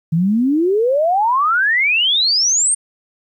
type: exponential sweep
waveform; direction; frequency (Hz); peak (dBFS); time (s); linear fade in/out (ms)
sine; up; 155.56 to 8980; -12; 0.12-2.75; 10
effects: 9-bit